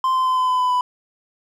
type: tone with pitch steps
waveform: triangle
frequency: 1041 / 1033.2 / 1025.5 / 1017.8 / 1010.2 / 1002.6 / 995.1 Hz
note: C6 / C6 / C6 / C6 / B5 / B5 / B5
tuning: -9 / -22 / -35 / -48 / +39 / +26 / +13 cents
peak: -14 dBFS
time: 0.04-0.81 s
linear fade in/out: 2 ms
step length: 110 ms
effects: none